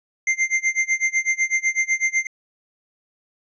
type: tone with tremolo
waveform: square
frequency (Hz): 2093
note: C7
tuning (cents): 0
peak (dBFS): -16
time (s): 0.27-2.27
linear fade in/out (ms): 2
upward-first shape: sine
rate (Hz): 8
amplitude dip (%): 95
effects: resampled to 16000 Hz